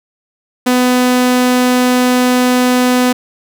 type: tone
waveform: sawtooth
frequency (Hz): 250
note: B3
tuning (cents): +21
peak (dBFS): -5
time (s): 0.66-3.13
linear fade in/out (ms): 10
effects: none